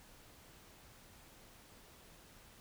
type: silence
effects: pink hiss -60 dBFS RMS until 2.6 s